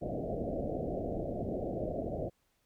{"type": "low-pass noise", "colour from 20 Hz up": "white", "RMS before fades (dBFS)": -36, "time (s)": [0.01, 2.3], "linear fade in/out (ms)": 20, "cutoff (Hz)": 700, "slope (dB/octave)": 96, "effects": ["pink hiss -75 dBFS RMS until 2.65 s"]}